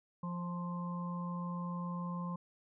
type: harmonic tone with a mistuned harmonic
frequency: 174.61 Hz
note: F3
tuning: in tune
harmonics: 1 / 3 / 5 / 6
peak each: -37 / -51 / -53 / -44 dBFS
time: 0.23-2.36 s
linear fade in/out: 5 ms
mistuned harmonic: 3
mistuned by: +17 cents
effects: none